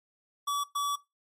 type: tone bursts at uneven times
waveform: square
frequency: 1145 Hz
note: D6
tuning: 44 cents flat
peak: -28 dBFS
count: 2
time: 0.47-0.64 / 0.75-0.96 s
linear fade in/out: 10 ms
effects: noise-tail reverb RT60 0.2 s tail -19 dB re dry + MP3 64 kbps